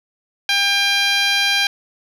10% pulse tone with band-pass filter, 800 Hz, G5, 35 cents sharp, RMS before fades -17 dBFS, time 0.49-1.67 s, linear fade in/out 2 ms, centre 3100 Hz, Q 0.73, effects none

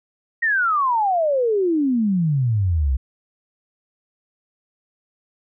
sine exponential sweep, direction down, 1900 to 61.74 Hz, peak -16 dBFS, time 0.42-2.97 s, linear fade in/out 10 ms, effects none

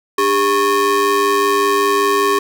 square ring-modulated tone, 349.2 Hz, F4, in tune, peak -10 dBFS, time 0.18-2.39 s, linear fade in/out 5 ms, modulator 751 Hz, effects none

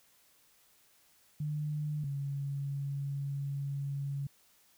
sine tone pair in turn, 150 / 140.01 Hz, D3 / C#3, +37 / +18 cents, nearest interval minor second, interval 119 cents, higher first, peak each -32 / -33 dBFS, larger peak first, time 1.4-2.04 / 2.04-4.27 s, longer second, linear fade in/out 5 ms, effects white hiss -66 dBFS RMS until 4.77 s

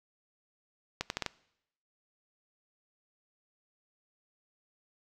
accelerating click train, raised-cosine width 0.2 ms, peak -14 dBFS, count 5, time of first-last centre 1.01-1.263 s, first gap 91 ms, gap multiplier 0.76, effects noise-tail reverb RT60 0.8 s tail -22 dB re dry

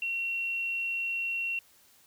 sine tone, 2732 Hz, F7, 39 cents flat, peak -29 dBFS, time 0.02-1.59 s, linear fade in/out 2 ms, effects white hiss -61 dBFS RMS until 2.06 s

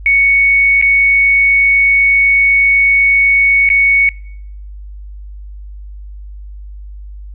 sine tone with dropouts, 2223 Hz, C#7, 4 cents sharp, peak -7 dBFS, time 0.06-4.09 s, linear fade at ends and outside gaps 1 ms, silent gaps 0.814-0.824 / 3.69-3.701 s, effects noise-tail reverb RT60 0.7 s tail -24 dB re dry + added 50 Hz sine -27 dBFS peak until 7.34 s

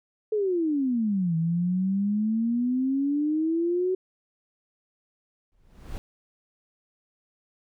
sine exponential two-way sweep, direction down then up, 440 to 161.2 to 376.4 Hz, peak -22 dBFS, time 0.32-3.95 s, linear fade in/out 5 ms, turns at 1.36 s
brown noise with exponential growth, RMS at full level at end -30 dBFS, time 5.52-5.98 s, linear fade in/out 0 ms, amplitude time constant 100 ms
effects none

